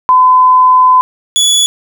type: tone pair in turn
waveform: sine / 25% pulse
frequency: 1015 / 3414 Hz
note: B5 / G#7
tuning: +47 / +47 cents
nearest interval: octave + major sixth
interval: 2100 cents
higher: second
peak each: -3 dBFS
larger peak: neither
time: 0.09-1.01 / 1.36-1.66 s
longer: first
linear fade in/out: 0 ms
effects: none